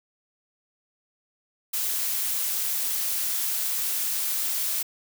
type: noise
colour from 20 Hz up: blue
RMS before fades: -27 dBFS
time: 1.73-4.83 s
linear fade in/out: 10 ms
effects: none